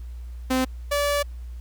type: tone pair in turn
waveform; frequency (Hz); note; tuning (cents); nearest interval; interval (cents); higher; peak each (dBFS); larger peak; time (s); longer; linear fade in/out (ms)
sawtooth; 258.6 / 577; C4 / D5; -20 / -31; octave + major second; 1389; second; -16 / -17; first; 0.5-0.65 / 0.91-1.23; second; 10
effects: added 60 Hz sine -33 dBFS peak until 1.6 s + pink hiss -59 dBFS RMS until 1.6 s